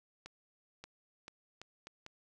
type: accelerating click train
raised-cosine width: 0.2 ms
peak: -30 dBFS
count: 6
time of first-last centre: 0.26-2.064 s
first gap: 580 ms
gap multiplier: 0.76
effects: none